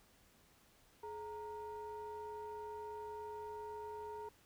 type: ring-modulated tone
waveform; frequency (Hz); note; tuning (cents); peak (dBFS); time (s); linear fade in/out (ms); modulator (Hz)
triangle; 252.4; B3; +38; -39; 1.03-4.29; 5; 676
effects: pink hiss -68 dBFS RMS until 4.45 s